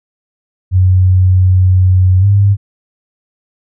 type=tone with pitch glide; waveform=sine; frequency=92.5 to 100.29 Hz; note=F#2 to G2; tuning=0 to +40 cents; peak=-5 dBFS; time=0.71-2.57 s; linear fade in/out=50 ms; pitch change=+140 cents; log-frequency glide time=2.2-2.25 s; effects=none